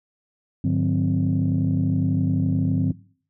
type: tone cluster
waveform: sine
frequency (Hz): 102.4 / 150.1 / 181.9 / 260.4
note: G#2 / D3 / F#3 / C4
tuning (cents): -24 / +38 / -29 / -8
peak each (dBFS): -23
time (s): 0.64-2.92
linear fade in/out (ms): 5
effects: noise-tail reverb RT60 0.5 s tail -21 dB re dry + tanh soft clip ceiling -12 dBFS